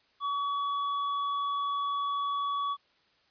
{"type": "tone with hard clipping", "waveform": "triangle", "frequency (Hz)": 1133, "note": "C#6", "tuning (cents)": 37, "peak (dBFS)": -30, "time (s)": [0.2, 2.77], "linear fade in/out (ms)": 50, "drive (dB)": 10, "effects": ["white hiss -67 dBFS RMS until 3.3 s", "resampled to 11025 Hz"]}